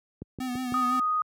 click train, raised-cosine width 3 ms, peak -23 dBFS, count 4, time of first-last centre 0.22-0.722 s, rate 5.98 Hz
square tone with vibrato, 251.7 Hz, B3, 33 cents sharp, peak -30 dBFS, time 0.4-1 s, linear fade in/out 5 ms, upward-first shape sine, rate 5.9 Hz, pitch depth 43 cents each way
sine tone, 1244.5 Hz, D#6, in tune, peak -23 dBFS, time 0.74-1.22 s, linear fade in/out 2 ms
effects high-pass 80 Hz 12 dB/octave

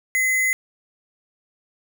sine tone with sample-and-hold, 2041 Hz, C7, 44 cents flat, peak -17 dBFS, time 0.15-0.53 s, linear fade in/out 0 ms, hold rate 8820 Hz, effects none

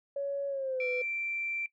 sine tone with pitch glide, 560 to 498.9 Hz, C#5 to B4, +18 to +17 cents, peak -30 dBFS, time 0.16-1.02 s, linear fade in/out 5 ms, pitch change -201 cents, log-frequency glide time 0.48-0.88 s
sine tone, 2349 Hz, D7, in tune, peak -32 dBFS, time 0.8-1.66 s, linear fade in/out 2 ms
effects noise-tail reverb RT60 0.1 s tail -19 dB re dry + tanh soft clip ceiling -22 dBFS

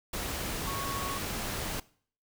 sine tone in noise, 1107 Hz, C#6, 3 cents flat, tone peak -36 dBFS, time 0.67-1.18 s, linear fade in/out 5 ms, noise pink, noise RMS -35 dBFS, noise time 0.13-1.8 s, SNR -4 dB, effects noise-tail reverb RT60 0.5 s tail -21 dB re dry

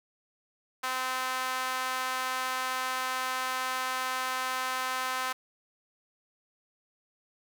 sawtooth tone with high-pass filter, 257.7 Hz, C4, 26 cents flat, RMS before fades -32 dBFS, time 0.83-5.33 s, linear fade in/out 10 ms, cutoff 1100 Hz, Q 1.8, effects none

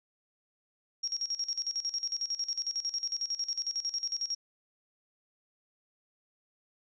sine tone with tremolo, 5588 Hz, F8, in tune, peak -29 dBFS, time 1.03-4.35 s, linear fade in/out 10 ms, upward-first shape square, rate 11 Hz, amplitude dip 80%, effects resampled to 16000 Hz

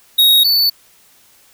square tone pair in turn, 3771 / 4485 Hz, A#7 / C#8, +19 / +19 cents, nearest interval minor third, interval 300 cents, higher second, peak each -8 / -11 dBFS, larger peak first, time 0.18-0.44 / 0.44-0.7 s, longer neither, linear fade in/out 10 ms, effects white hiss -50 dBFS RMS until 1.53 s

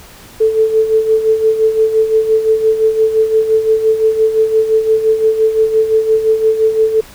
sine tone with tremolo, 440 Hz, A4, in tune, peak -6 dBFS, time 0.4-7.01 s, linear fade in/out 10 ms, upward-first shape sine, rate 5.8 Hz, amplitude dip 65%, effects pink hiss -38 dBFS RMS until 7.14 s

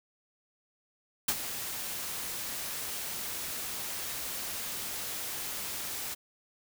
white noise with ADSR envelope, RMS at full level -26 dBFS, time 1.28-6.15 s, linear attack 6 ms, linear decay 54 ms, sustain -11 dB, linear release 18 ms, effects none

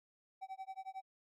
triangle tone with tremolo, 766 Hz, G5, 40 cents flat, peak -39 dBFS, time 0.41-1.02 s, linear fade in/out 20 ms, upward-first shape sine, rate 11 Hz, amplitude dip 100%, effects none

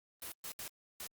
white noise bursts at uneven times, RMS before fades -44 dBFS, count 4, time 0.22-0.32 / 0.44-0.52 / 0.59-0.68 / 1-1.07 s, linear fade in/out 2 ms, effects Opus 32 kbps

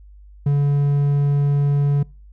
triangle tone, 142.9 Hz, D3, 47 cents flat, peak -12 dBFS, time 0.46-2.03 s, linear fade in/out 5 ms, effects noise-tail reverb RT60 0.4 s tail -26 dB re dry + added 50 Hz sine -41 dBFS peak until 2.32 s

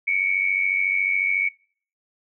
sine tone pair together, 2217 / 2311 Hz, C#7 / D7, 0 / -28 cents, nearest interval minor second, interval 72 cents, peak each -21 / -23 dBFS, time 0.07-1.49 s, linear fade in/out 10 ms, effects noise-tail reverb RT60 0.5 s tail -25 dB re dry

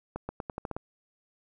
accelerating click train, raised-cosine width 1 ms, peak -20 dBFS, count 8, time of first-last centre 0.16-0.765 s, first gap 130 ms, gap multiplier 0.86, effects none

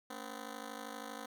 10% pulse ring-modulated tone, 253.8 Hz, B3, 47 cents sharp, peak -32 dBFS, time 0.1-1.26 s, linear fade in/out 2 ms, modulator 26.3 Hz, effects none

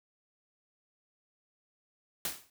white noise with exponential decay, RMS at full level -31 dBFS, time 2.25-2.5 s, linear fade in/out 2 ms, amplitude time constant 54 ms, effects none

